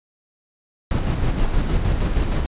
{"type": "noise with tremolo", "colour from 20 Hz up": "brown", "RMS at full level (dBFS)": -18, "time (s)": [0.91, 2.46], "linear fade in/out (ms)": 0, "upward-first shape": "square", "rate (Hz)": 6.4, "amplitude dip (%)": 35, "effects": ["resampled to 8000 Hz"]}